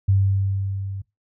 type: tone with level ramp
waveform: sine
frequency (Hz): 97.6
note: G2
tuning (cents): -7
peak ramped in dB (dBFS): -13 to -28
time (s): 0.08-1.02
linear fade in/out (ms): 10
effects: noise-tail reverb RT60 0.2 s tail -21 dB re dry